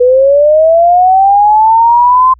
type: linear sweep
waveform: sine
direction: up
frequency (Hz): 486.5 to 1043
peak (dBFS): -3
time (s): 0-2.34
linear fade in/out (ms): 10
effects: added 60 Hz sine -37 dBFS peak until 2.39 s